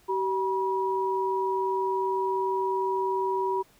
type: tone pair together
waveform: sine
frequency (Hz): 383 / 965.7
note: G4 / B5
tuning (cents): -40 / -39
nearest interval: octave + major third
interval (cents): 1601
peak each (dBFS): -27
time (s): 0.08-3.63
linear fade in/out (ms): 20
effects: pink hiss -60 dBFS RMS until 3.79 s